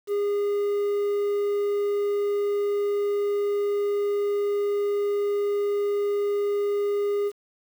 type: tone with quantisation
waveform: triangle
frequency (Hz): 408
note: G#4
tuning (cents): -31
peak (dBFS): -20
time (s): 0.07-7.32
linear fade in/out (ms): 50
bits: 8
effects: none